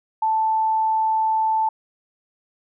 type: tone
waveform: sine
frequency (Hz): 880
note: A5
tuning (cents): 0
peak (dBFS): -17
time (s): 0.22-1.69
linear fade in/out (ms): 5
effects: none